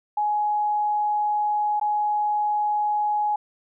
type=tone with dropouts; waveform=sine; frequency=838 Hz; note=G#5; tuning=15 cents sharp; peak=-20 dBFS; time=0.17-3.36 s; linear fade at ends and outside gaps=5 ms; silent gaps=1.798-1.812 s; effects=none